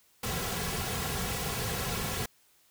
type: noise with comb filter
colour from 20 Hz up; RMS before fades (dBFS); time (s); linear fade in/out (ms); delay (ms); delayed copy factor
pink; -33; 0.23-2.26; 5; 3.3; -0.65
effects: white hiss -65 dBFS RMS until 2.7 s